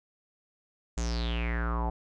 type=tone with low-pass filter sweep; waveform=square; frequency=58.27 Hz; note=A#1; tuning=in tune; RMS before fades=-30 dBFS; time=0.97-1.9 s; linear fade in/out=5 ms; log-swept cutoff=7200 to 790 Hz; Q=7.3; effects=none